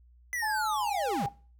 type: linear sweep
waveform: square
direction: down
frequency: 2018 to 115 Hz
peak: -31 dBFS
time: 0.33-1.26 s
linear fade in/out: 0 ms
type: tone with pitch glide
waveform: sine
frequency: 860 to 807.1 Hz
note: A5 to G#5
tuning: -40 to -50 cents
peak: -30 dBFS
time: 0.42-1.29 s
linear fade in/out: 10 ms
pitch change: -110 cents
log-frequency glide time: 0.74-0.94 s
effects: noise-tail reverb RT60 0.4 s tail -20 dB re dry + added 60 Hz sine -55 dBFS peak until 1.59 s